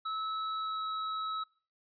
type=tone with pitch glide; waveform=square; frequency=1300 to 1292.5 Hz; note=E6 to E6; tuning=-24 to -34 cents; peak=-34 dBFS; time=0.05-1.44 s; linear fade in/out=10 ms; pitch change=-10 cents; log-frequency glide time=0.59-0.84 s; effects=noise-tail reverb RT60 0.5 s tail -24 dB re dry + resampled to 11025 Hz